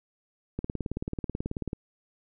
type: click train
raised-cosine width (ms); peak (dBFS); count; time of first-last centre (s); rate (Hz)
3; -18; 22; 0.59-1.731; 18.4
effects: none